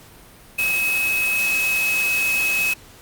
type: tone in noise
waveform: sine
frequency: 2564 Hz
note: E7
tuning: 49 cents flat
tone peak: -18 dBFS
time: 0.58-2.74 s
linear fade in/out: 10 ms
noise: white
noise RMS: -28 dBFS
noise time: 0.58-2.74 s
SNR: +7 dB
effects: pink hiss -46 dBFS RMS until 3.01 s + Opus 48 kbps